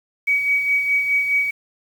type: tone with tremolo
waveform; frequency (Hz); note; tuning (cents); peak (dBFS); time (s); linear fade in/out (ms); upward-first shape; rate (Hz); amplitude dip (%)
sine; 2265; C#7; +37; -14; 0.27-1.51; 10; sine; 4.8; 50
effects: 7-bit